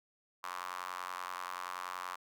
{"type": "tone with high-pass filter", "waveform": "square", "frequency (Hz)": 45.23, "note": "F#1", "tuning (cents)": -39, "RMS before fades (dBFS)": -42, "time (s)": [0.43, 2.16], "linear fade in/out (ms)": 10, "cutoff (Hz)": 1100, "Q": 4.5, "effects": []}